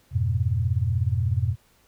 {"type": "chord", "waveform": "sine", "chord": "F diminished", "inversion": "none", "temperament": "equal", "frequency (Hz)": [87.31, 103.83, 123.47], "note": ["F2", "Ab2", "Cb3"], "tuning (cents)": [0, 0, 0], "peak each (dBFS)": -25, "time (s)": [0.11, 1.56], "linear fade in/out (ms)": 50, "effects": ["pink hiss -61 dBFS RMS until 1.87 s"]}